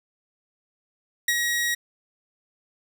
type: tone with ADSR envelope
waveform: sawtooth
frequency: 1900 Hz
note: A#6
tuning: 33 cents sharp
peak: -15 dBFS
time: 1.28-1.75 s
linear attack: 4 ms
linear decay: 52 ms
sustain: -4 dB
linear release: 11 ms
effects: none